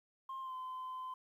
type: tone with pitch glide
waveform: sine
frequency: 1061 to 1027.8 Hz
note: C6 to C6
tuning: +24 to -31 cents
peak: -39 dBFS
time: 0.29-1.14 s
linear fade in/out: 5 ms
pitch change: -55 cents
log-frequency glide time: 0.4-0.54 s
effects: tanh soft clip ceiling -39 dBFS + 12-bit